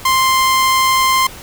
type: tone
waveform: sawtooth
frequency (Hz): 1048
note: C6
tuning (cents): +2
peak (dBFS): -7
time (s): 0.05-1.27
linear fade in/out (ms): 5
effects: pink hiss -34 dBFS RMS until 1.42 s